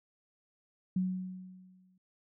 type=tone with exponential decay; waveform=sine; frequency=185 Hz; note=F#3; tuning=in tune; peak=-26 dBFS; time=0.96-1.98 s; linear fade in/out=5 ms; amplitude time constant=220 ms; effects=none